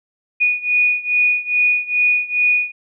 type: beating tone pair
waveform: sine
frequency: 2463 / 2465.4 Hz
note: D#7 / D#7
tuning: -18 / -17 cents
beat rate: 2.4 Hz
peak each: -16 / -18 dBFS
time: 0.4-2.72 s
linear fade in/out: 20 ms
effects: none